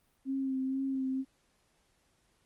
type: tone with vibrato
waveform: sine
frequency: 266 Hz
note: C4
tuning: 29 cents sharp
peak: -30 dBFS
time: 0.25-1.25 s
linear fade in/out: 50 ms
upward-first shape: sine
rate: 2.1 Hz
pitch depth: 25 cents each way
effects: pink hiss -72 dBFS RMS until 2.45 s + Opus 32 kbps